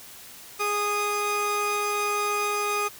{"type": "tone pair together", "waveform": "30% pulse", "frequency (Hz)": [413.2, 1238.2], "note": ["G#4", "D#6"], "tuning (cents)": [-9, -9], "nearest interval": "octave + perfect fifth", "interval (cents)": 1900, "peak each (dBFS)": [-26, -23], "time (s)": [0.59, 2.89], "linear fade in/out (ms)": 20, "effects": ["white hiss -45 dBFS RMS until 2.99 s"]}